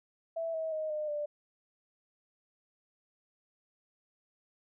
sine tone with pitch steps, 659.3 / 641.6 / 624.5 / 607.7 / 591.5 Hz, E5 / E5 / D#5 / D#5 / D5, 0 / -47 / +6 / -41 / +12 cents, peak -32 dBFS, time 0.36-1.26 s, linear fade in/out 10 ms, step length 180 ms, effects none

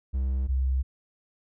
triangle / sine tone pair in turn, 65.5 / 65.5 Hz, C2 / C2, +2 / +2 cents, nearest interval unison, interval 0 cents, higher neither, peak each -22 dBFS, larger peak neither, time 0.13-0.48 / 0.48-0.83 s, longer neither, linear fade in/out 20 ms, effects none

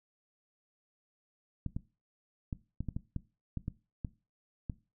clicks, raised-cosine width 5 ms, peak -23 dBFS, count 11, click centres 1.663 / 1.765 / 2.528 / 2.806 / 2.887 / 2.965 / 3.163 / 3.573 / 3.681 / 4.048 / 4.698 s, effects noise-tail reverb RT60 0.3 s tail -18 dB re dry

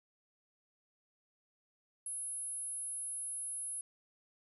sine tone, 10600 Hz, E9, 9 cents sharp, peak -38 dBFS, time 2.06-3.81 s, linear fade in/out 2 ms, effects none

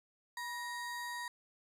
square ring-modulated tone, 1423 Hz, F6, 32 cents sharp, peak -37 dBFS, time 0.37-1.28 s, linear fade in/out 2 ms, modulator 449 Hz, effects resampled to 32000 Hz

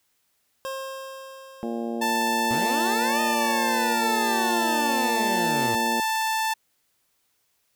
25% pulse tone with exponential decay, 534 Hz, C5, 35 cents sharp, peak -25 dBFS, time 0.65-3.09 s, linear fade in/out 0 ms, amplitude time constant 530 ms
harmonic tone, 116.54 Hz, A#2, in tune, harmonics 2 / 3 / 4 / 5 / 6 / 7, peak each -29 / -33 / -35 / -37 / -39 / -40 dBFS, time 1.63-6 s, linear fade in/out 0 ms
sawtooth tone, 883 Hz, A5, 6 cents sharp, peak -19 dBFS, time 2.01-6.54 s, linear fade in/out 10 ms
15% pulse linear two-way sweep, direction up then down, 108.1 to 622.3 to 108.1 Hz, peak -23 dBFS, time 2.51-5.75 s, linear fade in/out 0 ms, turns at 3.21 s
effects white hiss -70 dBFS RMS until 7.75 s

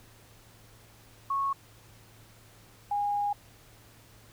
sine tone pair in turn, 1101 / 818.2 Hz, C#6 / G#5, -12 / -26 cents, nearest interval perfect fourth, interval 514 cents, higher first, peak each -26 dBFS, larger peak neither, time 1.3-1.53 / 2.91-3.33 s, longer second, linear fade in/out 5 ms, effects added 110 Hz sine -58 dBFS peak until 4.32 s + pink hiss -57 dBFS RMS until 4.32 s

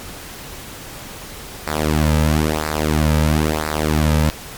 sawtooth tone with flanger, 77 Hz, D#2, 17 cents flat, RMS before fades -17 dBFS, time 1.67-4.3 s, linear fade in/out 0 ms, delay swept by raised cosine 0.31 to 2.81 ms, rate 1 Hz, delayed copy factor -0.85, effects pink hiss -34 dBFS RMS until 4.57 s + MP3 96 kbps

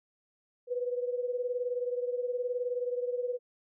sine beating tone pair, 488.7 / 507.7 Hz, B4 / B4, -18 / +48 cents, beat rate 19 Hz, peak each -31 / -36 dBFS, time 0.67-3.39 s, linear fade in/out 50 ms, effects none

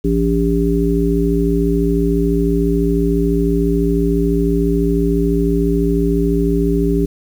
harmonic tone, 57 Hz, A#1, 38 cents flat, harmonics 1 / 3 / 5 / 7, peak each -18 / -18 / -18 / -18 dBFS, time 0.04-7.06 s, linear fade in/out 10 ms, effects 7-bit

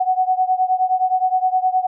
sine beating tone pair, 740 / 749.6 Hz, F#5 / F#5, 0 / +22 cents, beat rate 9.6 Hz, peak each -17 / -19 dBFS, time 0-1.87 s, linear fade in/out 10 ms, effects none

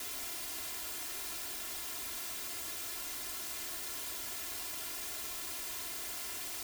white noise with comb filter, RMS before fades -41 dBFS, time 0-6.63 s, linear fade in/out 2 ms, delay 2.9 ms, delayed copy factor +0.75, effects none

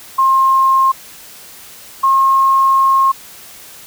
sine tone pair in turn, 1065 / 1075.5 Hz, C6 / C6, +30 / +47 cents, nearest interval unison, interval 17 cents, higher second, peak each -8 dBFS, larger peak neither, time 0.18-0.92 / 2.03-3.12 s, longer second, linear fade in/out 10 ms, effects white hiss -37 dBFS RMS until 3.86 s

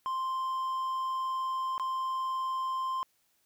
triangle tone with dropouts, 1046.5 Hz, C6, in tune, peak -28 dBFS, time 0.06-3.03 s, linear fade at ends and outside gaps 0 ms, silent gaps 1.78-1.797 s, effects white hiss -72 dBFS RMS until 3.45 s

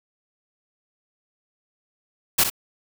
white noise with echo, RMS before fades -17 dBFS, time 2.38-2.44 s, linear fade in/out 10 ms, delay 61 ms, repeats 1, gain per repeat -8 dB, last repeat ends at 2.501 s, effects none

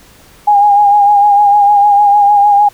sine tone with vibrato, 818 Hz, G#5, 26 cents flat, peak -4 dBFS, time 0.47-2.69 s, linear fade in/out 10 ms, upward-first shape sine, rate 6.6 Hz, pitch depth 35 cents each way, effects pink hiss -42 dBFS RMS until 2.73 s

